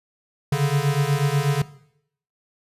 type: beating tone pair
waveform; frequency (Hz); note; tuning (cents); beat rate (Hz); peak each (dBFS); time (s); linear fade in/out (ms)
square; 138.59 / 146.79; C#3 / D3; 0 / 0; 8.2; -22; 0.52-1.62; 5
effects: noise-tail reverb RT60 0.7 s tail -18 dB re dry + resampled to 32000 Hz